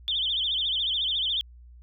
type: tone with vibrato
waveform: sine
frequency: 3322 Hz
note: G#7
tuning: in tune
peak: -24 dBFS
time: 0.08-1.41 s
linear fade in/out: 0 ms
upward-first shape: sine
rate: 14 Hz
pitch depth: 170 cents each way
effects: added 60 Hz sine -46 dBFS peak until 1.82 s